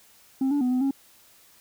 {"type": "tone with pitch steps", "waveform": "sine", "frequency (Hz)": [266.1, 288, 250, 253.4, 273], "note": ["C4", "D4", "B3", "B3", "C#4"], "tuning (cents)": [29, -34, 21, 45, -26], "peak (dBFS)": -18, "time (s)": [0.41, 0.91], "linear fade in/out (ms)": 5, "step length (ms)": 100, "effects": ["tanh soft clip ceiling -20 dBFS", "white hiss -56 dBFS RMS until 1.6 s"]}